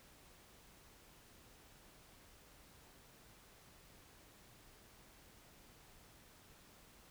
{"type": "silence", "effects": ["pink hiss -63 dBFS RMS until 7.1 s"]}